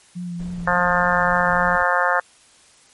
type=tone with vibrato; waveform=sine; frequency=175.3 Hz; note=F3; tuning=7 cents sharp; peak=-26 dBFS; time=0.15-1.77 s; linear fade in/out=20 ms; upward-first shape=triangle; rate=3.5 Hz; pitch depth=33 cents each way
type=noise; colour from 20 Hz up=brown; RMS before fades=-37 dBFS; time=0.39-1.84 s; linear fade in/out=10 ms
type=harmonic tone; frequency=177.5 Hz; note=F3; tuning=28 cents sharp; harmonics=3 / 4 / 5 / 6 / 7 / 8 / 9 / 10; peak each=-24 / -24 / -24 / -24 / -24 / -24 / -24 / -24 dBFS; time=0.67-2.2 s; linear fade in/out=5 ms
effects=white hiss -52 dBFS RMS until 2.93 s + MP3 48 kbps